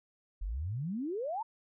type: exponential sweep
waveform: sine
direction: up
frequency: 41.2 to 944 Hz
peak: -33 dBFS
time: 0.41-1.43 s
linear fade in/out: 10 ms
effects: none